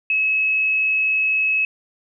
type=tone; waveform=sine; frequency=2576 Hz; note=E7; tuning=41 cents flat; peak=-16 dBFS; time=0.1-1.65 s; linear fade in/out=2 ms; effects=none